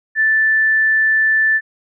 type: tone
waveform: sine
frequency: 1760 Hz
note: A6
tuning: in tune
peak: -11 dBFS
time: 0.15-1.61 s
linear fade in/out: 50 ms
effects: none